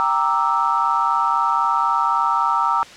sine chord, E half-diminished seventh, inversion first, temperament equal, 784 / 932.3 / 1174.7 / 1318.5 Hz, G5 / Bb5 / D6 / E6, 0 / 0 / 0 / 0 cents, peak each -25 / -20 / -22 / -20 dBFS, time 0-2.83 s, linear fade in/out 0 ms, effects white hiss -40 dBFS RMS until 2.96 s + low-pass 5000 Hz 12 dB/octave

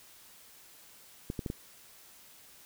clicks, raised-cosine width 3 ms, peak -21 dBFS, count 4, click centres 1.301 / 1.392 / 1.462 / 1.501 s, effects white hiss -56 dBFS RMS until 2.65 s

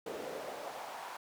brown noise with high-pass filter sweep, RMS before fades -43 dBFS, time 0.06-1.17 s, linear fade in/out 5 ms, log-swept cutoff 410 to 950 Hz, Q 2.5, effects none

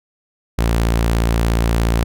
sawtooth tone, 57 Hz, A#1, 38 cents flat, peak -10 dBFS, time 0.58-2.04 s, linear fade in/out 10 ms, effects none

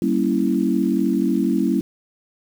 sine chord, G diminished seventh, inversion none, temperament equal with one note detuned, 194.08 / 233.1 / 277.2 / 329.6 Hz, G3 / Bb3 / Db4 / Fb4, -17 / 0 / 0 / 0 cents, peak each -22 dBFS, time 0.02-1.81 s, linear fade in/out 2 ms, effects 7-bit

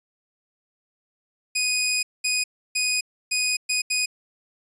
15% pulse tone bursts at uneven times, 2489 Hz, D#7, in tune, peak -14 dBFS, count 6, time 1.55-2.03 / 2.24-2.44 / 2.75-3.01 / 3.31-3.57 / 3.69-3.82 / 3.9-4.06 s, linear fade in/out 10 ms, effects resampled to 22050 Hz

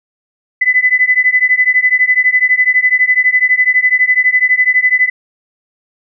sine beating tone pair, 2000 / 2012 Hz, B6 / B6, +21 / +32 cents, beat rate 12 Hz, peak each -11 dBFS, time 0.61-5.1 s, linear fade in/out 10 ms, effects none

